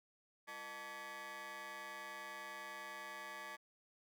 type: ring-modulated tone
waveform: 20% pulse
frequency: 270 Hz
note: C#4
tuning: 45 cents flat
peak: -39 dBFS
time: 0.47-3.57 s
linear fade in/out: 20 ms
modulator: 1420 Hz
effects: none